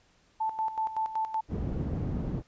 sine tone with tremolo, 880 Hz, A5, in tune, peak -26 dBFS, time 0.4-1.41 s, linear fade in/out 10 ms, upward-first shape square, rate 5.3 Hz, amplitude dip 70%
white low-pass noise, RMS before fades -32 dBFS, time 1.48-2.43 s, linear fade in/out 50 ms, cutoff 190 Hz, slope 12 dB/octave
effects pink hiss -65 dBFS RMS until 2.47 s + resampled to 16000 Hz

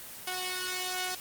5% pulse tone pair together, 367.2 / 735.7 Hz, F#4 / F#5, -13 / -10 cents, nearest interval octave, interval 1203 cents, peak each -24 dBFS, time 0.27-1.15 s, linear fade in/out 5 ms, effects white hiss -44 dBFS RMS until 1.2 s + Opus 24 kbps

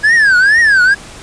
triangle tone with vibrato, 1656 Hz, G#6, 5 cents flat, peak -4 dBFS, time 0.03-0.95 s, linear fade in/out 20 ms, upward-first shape triangle, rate 2.2 Hz, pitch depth 250 cents each way, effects pink hiss -33 dBFS RMS until 1.22 s + resampled to 22050 Hz

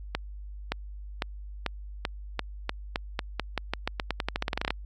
accelerating click train, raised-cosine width 0.3 ms, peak -11 dBFS, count 26, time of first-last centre 0.15-4.706 s, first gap 570 ms, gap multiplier 0.88, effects added 50 Hz sine -38 dBFS peak until 4.85 s + AAC 48 kbps

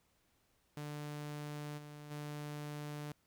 sawtooth tone with level steps, 148.1 Hz, D3, 15 cents sharp, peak -38 / -45 / -38 dBFS, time 0.77-3.12 s, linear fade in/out 2 ms, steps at 1.77 / 2.1 s, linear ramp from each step 20 ms, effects pink hiss -75 dBFS RMS until 3.26 s

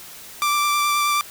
sawtooth tone with vibrato, 1174.7 Hz, D6, in tune, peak -14 dBFS, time 0.42-1.21 s, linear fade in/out 0 ms, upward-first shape triangle, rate 9.4 Hz, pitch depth 15 cents each way, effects white hiss -40 dBFS RMS until 1.3 s

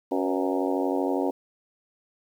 harmonic tone with a mistuned harmonic, 92.6 Hz, F#2, 2 cents sharp, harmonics 3 / 4 / 5 / 6 / 7 / 8 / 9 / 10, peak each -27 / -29 / -31 / -33 / -34 / -35 / -36 / -37 dBFS, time 0.11-1.31 s, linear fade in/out 10 ms, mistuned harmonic 5, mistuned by +60 cents, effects 9-bit

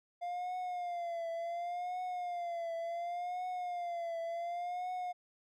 triangle tone with vibrato, 698.5 Hz, F5, in tune, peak -34 dBFS, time 0.21-5.13 s, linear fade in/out 20 ms, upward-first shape triangle, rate 0.69 Hz, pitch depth 87 cents each way, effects none

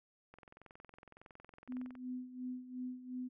click train, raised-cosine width 0.5 ms, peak -40 dBFS, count 36, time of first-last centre 0.34-1.953 s, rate 21.7 Hz
sine tone with tremolo, 252.2 Hz, B3, 36 cents sharp, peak -38 dBFS, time 1.68-3.29 s, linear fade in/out 20 ms, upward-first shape sine, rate 2.8 Hz, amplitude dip 75%
effects none

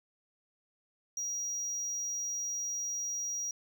triangle tone, 5740 Hz, F8, 47 cents sharp, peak -32 dBFS, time 1.17-3.51 s, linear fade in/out 2 ms, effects none

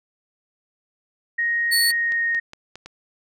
sine tone with pitch glide, 1872 to 1858 Hz, A#6 to A#6, +7 to -6 cents, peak -19 dBFS, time 1.38-2.4 s, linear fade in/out 10 ms, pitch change -13 cents, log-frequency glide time 1.86-2.25 s
sawtooth tone, 4435 Hz, C#8, in tune, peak -15 dBFS, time 1.71-1.92 s, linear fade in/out 20 ms
clicks, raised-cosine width 0.2 ms, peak -21 dBFS, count 6, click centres 1.905 / 2.121 / 2.348 / 2.534 / 2.756 / 2.86 s
effects none

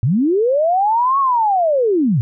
sine linear two-way sweep, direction up then down, 101.6 to 1121 to 101.6 Hz, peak -12 dBFS, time 0.03-2.21 s, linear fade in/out 0 ms, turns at 1.19 s, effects none

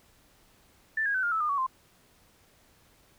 sine tone with pitch steps, 1767 / 1639.2 / 1520.6 / 1410.6 / 1308.5 / 1213.9 / 1126.1 / 1044.6 Hz, A6 / G#6 / F#6 / F6 / E6 / D#6 / C#6 / C6, +7 / -23 / +47 / +17 / -13 / -43 / +27 / -3 cents, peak -25 dBFS, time 0.97-1.666 s, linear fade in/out 5 ms, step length 87 ms, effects pink hiss -62 dBFS RMS until 3.18 s

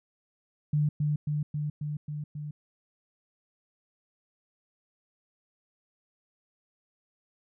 sine tone with echo, 148.9 Hz, D3, 24 cents sharp, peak -22 dBFS, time 0.73-0.89 s, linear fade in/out 5 ms, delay 270 ms, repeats 6, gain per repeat -2 dB, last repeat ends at 2.51 s, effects none

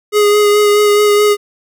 square tone with vibrato, 415.3 Hz, G#4, in tune, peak -8 dBFS, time 0.12-1.37 s, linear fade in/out 50 ms, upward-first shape sine, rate 4.7 Hz, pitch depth 17 cents each way, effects none

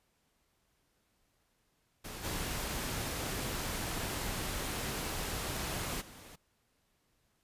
pink noise with level steps, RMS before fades -44 / -37 / -52 dBFS, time 2.04-6.36 s, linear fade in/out 10 ms, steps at 2.23 / 6 s, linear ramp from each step 20 ms, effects pink hiss -75 dBFS RMS until 7.43 s + resampled to 32000 Hz

